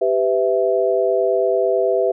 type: chord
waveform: sine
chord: E minor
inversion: first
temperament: equal with one note detuned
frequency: 392 / 501.1 / 659.3 Hz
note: G4 / B4 / E5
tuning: 0 / +25 / 0 cents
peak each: -19 dBFS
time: 0.01-2.12 s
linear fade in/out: 10 ms
effects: none